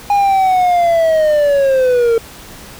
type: linear sweep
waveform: triangle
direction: down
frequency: 819 to 452.3 Hz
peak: -7 dBFS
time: 0.1-2.18 s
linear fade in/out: 2 ms
effects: pink hiss -35 dBFS RMS until 2.79 s